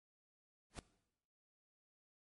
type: noise with exponential growth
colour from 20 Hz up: pink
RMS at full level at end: -43 dBFS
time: 0.7-0.79 s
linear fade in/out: 1 ms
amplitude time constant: 18 ms
effects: noise-tail reverb RT60 0.9 s tail -18 dB re dry + MP3 48 kbps